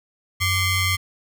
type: ring-modulated tone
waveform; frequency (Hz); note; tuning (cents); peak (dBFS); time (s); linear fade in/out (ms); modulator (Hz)
sawtooth; 1083; C#6; -41; -12; 0.4-0.97; 20; 989
effects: none